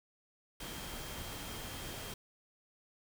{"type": "tone in noise", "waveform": "sine", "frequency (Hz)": 3202, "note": "G7", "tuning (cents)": 36, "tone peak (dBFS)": -53, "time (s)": [0.6, 2.14], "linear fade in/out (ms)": 5, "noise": "pink", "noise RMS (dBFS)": -44, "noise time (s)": [0.6, 2.14], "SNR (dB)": -12, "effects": []}